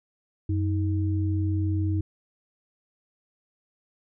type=tone pair together; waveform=sine; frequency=93.9 / 315.8 Hz; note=F#2 / D#4; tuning=+26 / +26 cents; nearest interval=octave + major sixth; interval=2100 cents; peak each=-23 / -30 dBFS; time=0.49-2.01 s; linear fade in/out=5 ms; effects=none